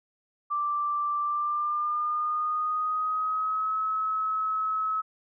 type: tone with pitch glide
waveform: sine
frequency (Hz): 1174.7 to 1288.4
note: D6 to E6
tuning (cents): 0 to -40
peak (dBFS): -25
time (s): 0.5-5.02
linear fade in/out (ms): 20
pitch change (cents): +160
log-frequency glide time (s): 1.21-3.76
effects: none